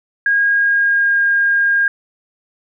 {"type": "tone with pitch glide", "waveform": "sine", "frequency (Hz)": [1632, 1617], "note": ["G#6", "G#6"], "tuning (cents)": [-31, -47], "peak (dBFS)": -11, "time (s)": [0.26, 1.88], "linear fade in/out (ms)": 2, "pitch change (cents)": -16, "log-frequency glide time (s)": [0.49, 1.22], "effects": []}